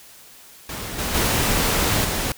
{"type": "noise with level steps", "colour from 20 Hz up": "pink", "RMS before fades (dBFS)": [-31, -25, -20, -24], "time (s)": [0.69, 2.32], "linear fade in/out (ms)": 2, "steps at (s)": [0.98, 1.14, 2.04], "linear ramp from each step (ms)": 10, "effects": ["white hiss -46 dBFS RMS until 2.37 s"]}